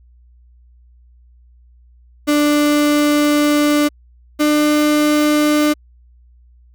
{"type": "tone pair in turn", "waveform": "35% pulse", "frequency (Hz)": [294.9, 299.2], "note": ["D4", "D4"], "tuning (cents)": [7, 32], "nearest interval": "unison", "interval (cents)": 25, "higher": "second", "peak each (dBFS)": -10, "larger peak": "neither", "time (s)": [[2.27, 3.89], [4.39, 5.74]], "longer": "first", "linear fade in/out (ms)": 20, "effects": ["added 60 Hz sine -45 dBFS peak until 6.74 s"]}